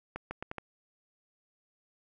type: accelerating click train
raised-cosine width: 0.5 ms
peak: -22 dBFS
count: 5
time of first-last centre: 0.16-0.583 s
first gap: 150 ms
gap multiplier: 0.77
effects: none